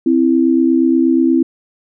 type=tone pair together; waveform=sine; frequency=261.6 / 330 Hz; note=C4 / E4; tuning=0 / +2 cents; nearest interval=major third; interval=402 cents; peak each=-12 dBFS; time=0.06-1.43 s; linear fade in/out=5 ms; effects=none